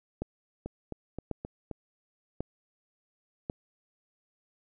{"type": "two click trains", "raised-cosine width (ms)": 2, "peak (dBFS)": [-19, -23], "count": [4, 5], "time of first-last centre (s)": [[0.22, 3.499], [0.66, 1.713]], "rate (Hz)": [0.915, 3.8], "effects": []}